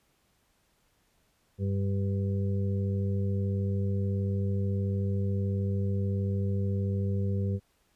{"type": "harmonic tone", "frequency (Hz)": 98.5, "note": "G2", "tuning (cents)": 9, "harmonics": [1, 2, 4, 5], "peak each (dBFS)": [-27, -33, -39, -41], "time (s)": [1.58, 7.6], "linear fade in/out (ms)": 50, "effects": ["pink hiss -70 dBFS RMS until 7.95 s", "resampled to 32000 Hz"]}